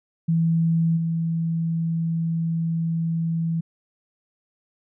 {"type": "tone with level steps", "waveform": "sine", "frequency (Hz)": 164.81, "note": "E3", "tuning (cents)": 0, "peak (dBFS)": [-17, -21], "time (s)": [0.28, 3.61], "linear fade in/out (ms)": 10, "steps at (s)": 0.96, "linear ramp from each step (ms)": 20, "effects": []}